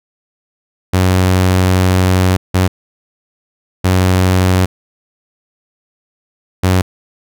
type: tone bursts at uneven times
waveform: sawtooth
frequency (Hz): 92.5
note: F#2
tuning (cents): 0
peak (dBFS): -5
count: 4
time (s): 0.93-2.37 / 2.54-2.68 / 3.84-4.66 / 6.63-6.82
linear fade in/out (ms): 10
effects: none